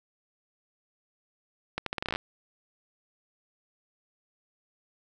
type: accelerating click train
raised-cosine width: 0.3 ms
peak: -14 dBFS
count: 12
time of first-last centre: 1.78-2.159 s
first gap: 83 ms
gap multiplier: 0.8
effects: none